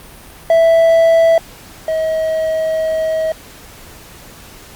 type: tone pair in turn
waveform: triangle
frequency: 659.3 / 637.6 Hz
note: E5 / D#5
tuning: 0 / +42 cents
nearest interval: minor second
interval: 58 cents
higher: first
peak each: -5 / -12 dBFS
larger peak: first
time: 0.5-1.38 / 1.88-3.32 s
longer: second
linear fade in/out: 2 ms
effects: pink hiss -38 dBFS RMS until 4.75 s + Opus 48 kbps